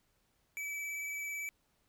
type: tone with vibrato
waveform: square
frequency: 2300 Hz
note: D7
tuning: 37 cents flat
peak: -38 dBFS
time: 0.57-1.49 s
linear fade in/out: 0 ms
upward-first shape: sine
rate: 18 Hz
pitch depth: 16 cents each way
effects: pink hiss -75 dBFS RMS until 1.88 s